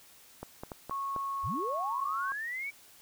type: clicks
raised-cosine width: 1 ms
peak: -25 dBFS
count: 5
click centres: 0.43 / 0.635 / 0.718 / 0.896 / 1.163 s
type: tone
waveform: sine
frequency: 1100 Hz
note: C#6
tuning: 14 cents flat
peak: -32 dBFS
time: 0.91-2.32 s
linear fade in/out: 0 ms
type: linear sweep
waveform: sine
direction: up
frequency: 49.38 to 2300 Hz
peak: -34 dBFS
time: 1.43-2.71 s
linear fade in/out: 20 ms
effects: white hiss -57 dBFS RMS until 3.01 s